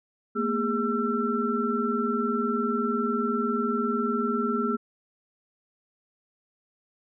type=tone cluster; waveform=sine; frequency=221.4 / 241.4 / 410.8 / 1343 Hz; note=A3 / B3 / G#4 / E6; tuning=+11 / -39 / -19 / +32 cents; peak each=-29 dBFS; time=0.35-4.77 s; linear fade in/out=20 ms; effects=none